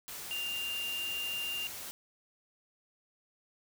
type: tone in noise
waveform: sine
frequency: 2794 Hz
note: F7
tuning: in tune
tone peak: -34 dBFS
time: 0.31-1.67 s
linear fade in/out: 0 ms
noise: white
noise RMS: -43 dBFS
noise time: 0.08-1.91 s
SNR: +6 dB
effects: none